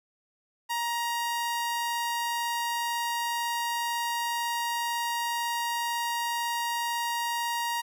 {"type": "tone", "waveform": "sawtooth", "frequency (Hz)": 942, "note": "A#5", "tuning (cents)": 18, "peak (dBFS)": -24, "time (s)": [0.69, 7.82], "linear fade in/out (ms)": 20, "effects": []}